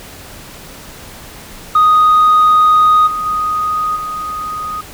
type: tone with level steps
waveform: sine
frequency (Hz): 1244.5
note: D#6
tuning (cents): 0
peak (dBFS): -4 / -16 / -13 / -19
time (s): 1.75-4.81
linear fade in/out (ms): 5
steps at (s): 3.06 / 3.25 / 3.95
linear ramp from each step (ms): 20
effects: tanh soft clip ceiling -4 dBFS + pink hiss -34 dBFS RMS until 4.93 s